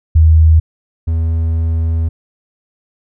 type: tone pair in turn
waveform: sine / triangle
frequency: 79.7 / 81.66 Hz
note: D#2 / E2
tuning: +42 / -16 cents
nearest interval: unison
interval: 42 cents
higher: second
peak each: -4 / -10 dBFS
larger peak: first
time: 0.15-0.6 / 1.07-2.09 s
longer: second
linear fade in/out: 10 ms
effects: none